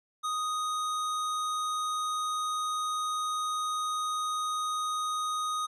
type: tone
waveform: square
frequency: 1245 Hz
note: D#6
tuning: 1 cent sharp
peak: -30 dBFS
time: 0.23-5.67 s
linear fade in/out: 20 ms
effects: resampled to 24000 Hz